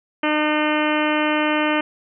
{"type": "harmonic tone", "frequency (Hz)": 303.3, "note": "D#4", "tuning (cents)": -44, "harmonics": [1, 2, 3, 4, 5, 6, 7, 8, 9, 10], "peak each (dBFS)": [-21, -24, -26, -27, -28, -29, -29, -30, -31, -31], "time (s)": [0.23, 1.81], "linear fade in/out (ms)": 5, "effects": []}